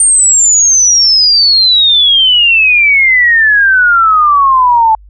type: exponential sweep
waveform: sine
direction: down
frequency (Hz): 8870 to 868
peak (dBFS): -4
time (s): 0-4.95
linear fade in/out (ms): 2
effects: added 50 Hz sine -34 dBFS peak until 5.09 s